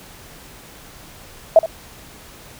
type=tone with echo; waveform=sine; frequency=651 Hz; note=E5; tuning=22 cents flat; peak=-4 dBFS; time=1.56-1.59 s; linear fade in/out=2 ms; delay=70 ms; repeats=1; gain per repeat=-15 dB; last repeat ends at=1.66 s; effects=pink hiss -42 dBFS RMS until 2.59 s